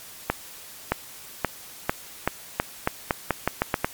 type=accelerating click train; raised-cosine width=0.5 ms; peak=-5 dBFS; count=13; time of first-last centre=0.3-3.845 s; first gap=620 ms; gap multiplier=0.85; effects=white hiss -43 dBFS RMS until 3.93 s + MP3 96 kbps

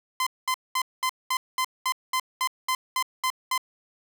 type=tone bursts; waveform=sawtooth; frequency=1031 Hz; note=C6; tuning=26 cents flat; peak=-19 dBFS; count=13; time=0.2-3.578 s; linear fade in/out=2 ms; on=66 ms; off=210 ms; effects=none

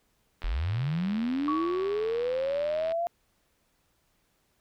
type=click train; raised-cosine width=0.3 ms; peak=-25 dBFS; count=208; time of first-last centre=0.42-2.92 s; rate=82.8 Hz
type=linear sweep; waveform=sine; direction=up; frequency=34.07 to 697 Hz; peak=-26 dBFS; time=0.44-3.07 s; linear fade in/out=0 ms
type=tone with exponential decay; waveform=sine; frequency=1128 Hz; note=C#6; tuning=30 cents sharp; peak=-26 dBFS; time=1.48-2.5 s; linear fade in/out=1 ms; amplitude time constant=220 ms
effects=pink hiss -71 dBFS RMS until 4.6 s

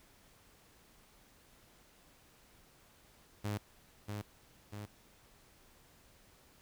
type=tone with echo; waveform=sawtooth; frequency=103.83 Hz; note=G#2; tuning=in tune; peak=-31 dBFS; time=3.44-3.58 s; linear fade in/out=10 ms; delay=640 ms; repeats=2; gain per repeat=-4 dB; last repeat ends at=4.86 s; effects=pink hiss -64 dBFS RMS until 6.61 s

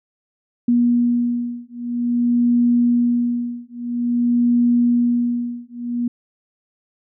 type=beating tone pair; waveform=sine; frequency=240 / 240.5 Hz; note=B3 / B3; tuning=-49 / -46 cents; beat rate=0.5 Hz; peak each=-18 dBFS; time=0.68-6.08 s; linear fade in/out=5 ms; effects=none

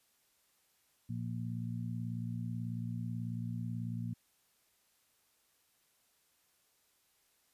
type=harmonic tone; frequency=58.27 Hz; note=A#1; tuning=in tune; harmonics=2 / 3 / 4; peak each=-38 / -42 / -43 dBFS; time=1.09-4.14 s; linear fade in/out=10 ms; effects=white hiss -73 dBFS RMS until 7.53 s + resampled to 32000 Hz

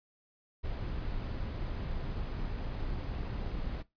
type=noise; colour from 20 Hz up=brown; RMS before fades=-36 dBFS; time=0.63-3.83 s; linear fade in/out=20 ms; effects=noise-tail reverb RT60 0.2 s tail -19 dB re dry + resampled to 11025 Hz

